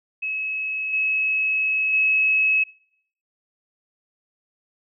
sine tone with level steps, 2574 Hz, E7, 42 cents flat, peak -24 / -19 / -16 dBFS, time 0.22-2.64 s, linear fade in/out 10 ms, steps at 0.93 / 1.93 s, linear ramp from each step 5 ms, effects noise-tail reverb RT60 0.7 s tail -24 dB re dry

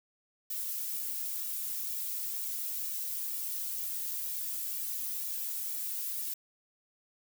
violet noise with flanger, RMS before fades -36 dBFS, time 0.5-6.34 s, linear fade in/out 5 ms, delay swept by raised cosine 1.9 to 2.6 ms, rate 2.1 Hz, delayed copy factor -1, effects none

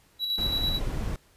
triangle tone with tremolo, 3914 Hz, B7, 16 cents flat, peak -23 dBFS, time 0.19-0.8 s, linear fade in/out 50 ms, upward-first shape square, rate 9 Hz, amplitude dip 40%
brown noise, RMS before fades -30 dBFS, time 0.38-1.16 s, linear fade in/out 2 ms
effects pink hiss -61 dBFS RMS until 1.36 s + resampled to 32000 Hz

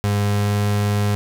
35% pulse tone with pitch glide, 102.2 to 102.91 Hz, G#2 to G#2, -27 to -15 cents, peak -15 dBFS, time 0.04-1.15 s, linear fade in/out 0 ms, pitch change +12 cents, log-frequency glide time 0.19-0.64 s, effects none

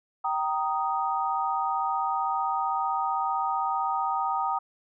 sine chord, Eb major, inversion first, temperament just, 777.8 / 933.4 / 1244.5 Hz, G5 / Bb5 / Eb6, -14 / +2 / 0 cents, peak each -29 dBFS, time 0.24-4.59 s, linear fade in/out 10 ms, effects none

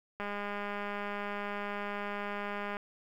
click train, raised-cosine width 0.5 ms, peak -23 dBFS, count 525, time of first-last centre 0.2-2.769 s, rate 204 Hz, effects 10-bit

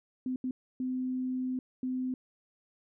sine tone bursts at uneven times, 255.9 Hz, C4, 38 cents flat, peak -30 dBFS, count 4, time 0.26-0.36 / 0.44-0.51 / 0.8-1.59 / 1.83-2.14 s, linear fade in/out 2 ms, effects none

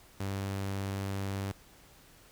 sawtooth tone, 98 Hz, G2, in tune, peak -29 dBFS, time 0.2-1.52 s, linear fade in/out 5 ms, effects pink hiss -58 dBFS RMS until 2.31 s

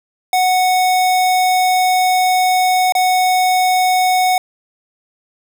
square tone with dropouts, 738 Hz, F#5, 5 cents flat, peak -12 dBFS, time 0.33-4.38 s, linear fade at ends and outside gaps 2 ms, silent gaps 2.923-2.951 s, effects none

